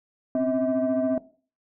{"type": "tone cluster", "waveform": "sine", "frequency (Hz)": [258.9, 273.1, 642], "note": ["C4", "C#4", "E5"], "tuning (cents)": [-18, -26, -46], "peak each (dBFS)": [-23, -29, -23], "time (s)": [0.35, 1.18], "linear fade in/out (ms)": 2, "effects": ["noise-tail reverb RT60 0.4 s tail -17 dB re dry", "tanh soft clip ceiling -17 dBFS"]}